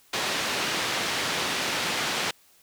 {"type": "band-pass noise", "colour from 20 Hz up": "white", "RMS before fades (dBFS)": -28, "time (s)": [0.13, 2.31], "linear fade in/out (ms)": 5, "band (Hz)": [130, 3900], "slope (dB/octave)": 12, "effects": ["white hiss -59 dBFS RMS until 2.62 s"]}